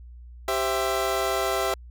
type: chord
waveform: 25% pulse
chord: C major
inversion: second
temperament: equal with one note detuned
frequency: 392 / 523.3 / 665 Hz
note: G4 / C5 / E5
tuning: 0 / 0 / +15 cents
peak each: -24 / -26 / -23 dBFS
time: 0.48-1.74 s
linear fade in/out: 2 ms
effects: added 60 Hz sine -41 dBFS peak until 1.9 s